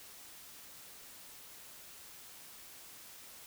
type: silence
effects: white hiss -53 dBFS RMS until 3.46 s